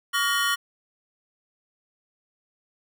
square tone cluster, 1133 / 1413 / 1867 / 3014 Hz, C#6 / F6 / A#6 / F#7, +37 / +20 / +2 / +31 cents, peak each -28 dBFS, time 0.13-0.56 s, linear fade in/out 20 ms, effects none

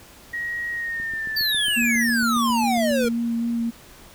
sine tone with pitch glide, 1894 to 1687.4 Hz, A#6 to G#6, +27 to +27 cents, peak -25 dBFS, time 0.33-2.04 s, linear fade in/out 10 ms, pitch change -200 cents, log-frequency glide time 0.71-1.7 s
click train, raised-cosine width 3 ms, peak -28 dBFS, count 16, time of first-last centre 1-3.049 s, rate 7.32 Hz
square exponential sweep, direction down, 4699 to 457.4 Hz, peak -21 dBFS, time 1.36-3.09 s, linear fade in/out 10 ms
sine tone with vibrato, 233.1 Hz, A#3, in tune, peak -21 dBFS, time 1.76-3.71 s, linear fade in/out 20 ms, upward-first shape sine, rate 3.6 Hz, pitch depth 13 cents each way
effects pink hiss -47 dBFS RMS until 4.14 s

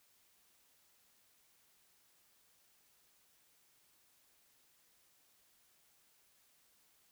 silence, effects white hiss -71 dBFS RMS until 7.11 s

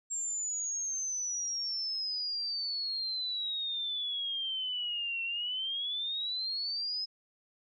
sine exponential two-way sweep, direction down then up, 7470 to 2706 to 5140 Hz, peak -32 dBFS, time 0.1-7.06 s, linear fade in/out 20 ms, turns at 5.23 s, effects none

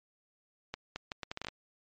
accelerating click train, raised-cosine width 0.2 ms, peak -19 dBFS, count 10, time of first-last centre 0.74-1.485 s, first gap 220 ms, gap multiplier 0.72, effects low-pass 5000 Hz 12 dB/octave + MP3 64 kbps

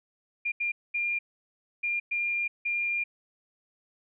sine tone bursts at uneven times, 2402 Hz, D7, 38 cents sharp, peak -26 dBFS, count 6, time 0.45-0.52 / 0.6-0.72 / 0.94-1.19 / 1.83-2 / 2.11-2.48 / 2.65-3.04 s, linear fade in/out 10 ms, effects none

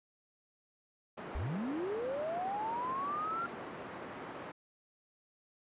pink band-pass noise, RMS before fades -45 dBFS, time 1.17-4.52 s, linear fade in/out 10 ms, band 240 to 1500 Hz, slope 12 dB/octave
sine linear sweep, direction up, 53.1 to 1392 Hz, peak -34 dBFS, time 1.35-3.46 s, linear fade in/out 0 ms
effects resampled to 8000 Hz

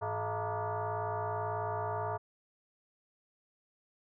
sine tone with frequency modulation, 103.83 Hz, G#2, in tune, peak -32 dBFS, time 0.01-2.18 s, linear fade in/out 20 ms, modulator 266 Hz, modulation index 4, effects none

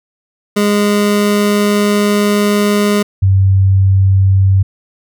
25% pulse / sine tone pair in turn, 206.1 / 96.32 Hz, G#3 / G2, -13 / -30 cents, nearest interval octave + minor second, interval 1317 cents, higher first, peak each -6 dBFS, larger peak neither, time 0.56-3.03 / 3.22-4.63 s, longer first, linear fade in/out 10 ms, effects none

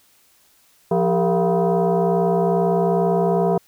sine tone with frequency modulation, 111.8 Hz, A2, 28 cents sharp, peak -15 dBFS, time 0.91-3.58 s, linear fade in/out 5 ms, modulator 286 Hz, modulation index 2.4, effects white hiss -57 dBFS RMS until 3.67 s

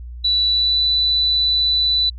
sine tone with pitch glide, 3951 to 3978 Hz, B7 to B7, 0 to +12 cents, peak -14 dBFS, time 0.24-2.1 s, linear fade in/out 10 ms, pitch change +12 cents, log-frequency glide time 0.47-0.82 s, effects added 60 Hz sine -30 dBFS peak until 2.18 s

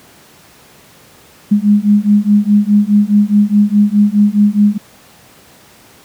sine beating tone pair, 204.3 / 209.1 Hz, G#3 / G#3, -28 / +12 cents, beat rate 4.8 Hz, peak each -10 dBFS, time 1.51-4.78 s, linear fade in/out 10 ms, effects pink hiss -43 dBFS RMS until 6.04 s + high-pass 100 Hz 12 dB/octave

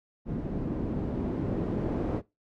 white noise with low-pass filter sweep, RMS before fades -31 dBFS, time 0.25-2.22 s, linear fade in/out 50 ms, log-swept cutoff 230 to 360 Hz, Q 1.2, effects noise-tail reverb RT60 0.2 s tail -18 dB re dry

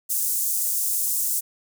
pink high-pass noise, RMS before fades -24 dBFS, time 0.09-1.41 s, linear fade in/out 20 ms, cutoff 7700 Hz, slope 24 dB/octave, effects none

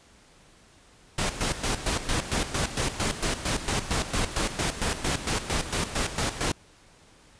pink noise with tremolo, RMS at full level -26 dBFS, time 1.18-6.52 s, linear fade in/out 5 ms, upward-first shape square, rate 4.4 Hz, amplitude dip 70%, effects pink hiss -56 dBFS RMS until 7.39 s + resampled to 22050 Hz

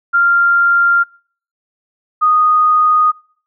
sine tone pair in turn, 1391 / 1239.2 Hz, F6 / D#6, -7 / -7 cents, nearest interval major second, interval 200 cents, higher first, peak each -8 dBFS, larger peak neither, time 0.13-1.04 / 2.21-3.12 s, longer neither, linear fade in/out 20 ms, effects noise-tail reverb RT60 0.5 s tail -25 dB re dry

